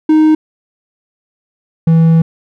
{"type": "tone pair in turn", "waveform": "triangle", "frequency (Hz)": [311.1, 163.47], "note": ["D#4", "E3"], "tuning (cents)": [0, -14], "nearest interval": "major seventh", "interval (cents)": 1114, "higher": "first", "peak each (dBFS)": -3, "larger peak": "neither", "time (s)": [[0.09, 0.35], [1.87, 2.22]], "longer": "second", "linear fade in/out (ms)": 5, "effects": []}